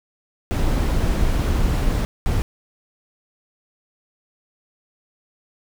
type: noise bursts at uneven times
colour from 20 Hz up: brown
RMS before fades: -19 dBFS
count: 2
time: 0.51-2.05 / 2.26-2.42 s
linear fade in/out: 0 ms
effects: none